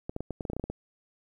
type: clicks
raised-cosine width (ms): 2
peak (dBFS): -20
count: 12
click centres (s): 0.095 / 0.164 / 0.206 / 0.307 / 0.408 / 0.452 / 0.5 / 0.533 / 0.566 / 0.597 / 0.64 / 0.7
effects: 10-bit